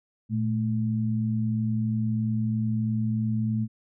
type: tone pair together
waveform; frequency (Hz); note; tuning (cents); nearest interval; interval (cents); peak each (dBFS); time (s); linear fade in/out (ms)
sine; 114.8 / 217.9; A#2 / A3; -26 / -17; major seventh; 1109; -26; 0.29-3.68; 50
effects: none